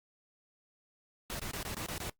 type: noise bursts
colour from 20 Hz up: pink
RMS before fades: -39 dBFS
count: 7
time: 1.3-2.097 s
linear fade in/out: 0 ms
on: 95 ms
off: 22 ms
effects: noise-tail reverb RT60 0.1 s tail -19 dB re dry + Opus 48 kbps